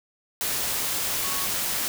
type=tone in noise; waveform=sine; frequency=1108.7 Hz; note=C#6; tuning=in tune; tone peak=-35 dBFS; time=1.24-1.46 s; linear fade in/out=0 ms; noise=white; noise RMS=-27 dBFS; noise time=0.41-1.88 s; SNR=-11 dB; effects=none